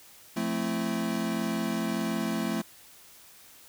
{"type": "chord", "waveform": "square", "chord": "F major seventh", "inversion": "none", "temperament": "equal with one note detuned", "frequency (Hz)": [174.61, 220, 261.6, 335.6], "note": ["F3", "A3", "C4", "E4"], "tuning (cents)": [0, 0, 0, 31], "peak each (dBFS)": [-36, -31, -36, -36], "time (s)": [0.36, 2.62], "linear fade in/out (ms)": 10, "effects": ["white hiss -53 dBFS RMS until 3.68 s"]}